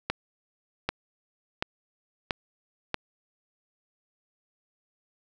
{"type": "accelerating click train", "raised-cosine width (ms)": 0.3, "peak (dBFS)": -10, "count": 5, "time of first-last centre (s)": [0.1, 2.943], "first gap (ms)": 790, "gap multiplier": 0.93, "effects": []}